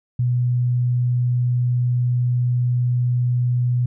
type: tone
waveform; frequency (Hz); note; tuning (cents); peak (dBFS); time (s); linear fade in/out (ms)
sine; 123.1; B2; -5; -16; 0.19-3.86; 5
effects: none